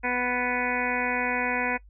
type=harmonic tone; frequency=247.3 Hz; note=B3; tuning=3 cents sharp; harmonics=1 / 2 / 3 / 4 / 6 / 7 / 8 / 9 / 10; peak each=-33 / -33 / -33 / -33 / -33 / -33 / -33 / -33 / -33 dBFS; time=0.03-1.78 s; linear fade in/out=20 ms; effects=noise-tail reverb RT60 0.1 s tail -22 dB re dry + added 50 Hz sine -48 dBFS peak until 1.89 s